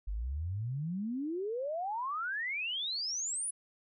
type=exponential sweep; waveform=sine; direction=up; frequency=46.61 to 10280 Hz; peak=-33 dBFS; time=0.07-3.51 s; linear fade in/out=10 ms; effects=none